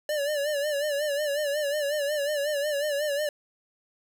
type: tone with vibrato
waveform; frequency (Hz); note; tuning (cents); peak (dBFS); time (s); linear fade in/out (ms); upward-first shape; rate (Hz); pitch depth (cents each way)
square; 584; D5; -10; -26; 0.09-3.29; 2; sine; 5.5; 77
effects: none